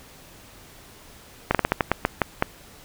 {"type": "slowing click train", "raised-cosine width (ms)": 0.5, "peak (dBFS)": -3, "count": 10, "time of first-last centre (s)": [1.51, 2.424], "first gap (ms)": 37, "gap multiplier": 1.24, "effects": ["pink hiss -48 dBFS RMS until 2.84 s"]}